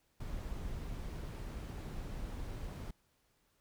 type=noise; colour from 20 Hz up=brown; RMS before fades=-42 dBFS; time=0.2-2.91 s; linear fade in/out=5 ms; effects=pink hiss -75 dBFS RMS until 3.6 s